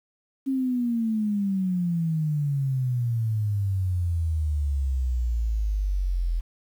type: exponential sweep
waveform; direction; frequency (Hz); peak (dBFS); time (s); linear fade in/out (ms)
sine; down; 271.9 to 41.2; -22; 0.46-6.41; 20
effects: 9-bit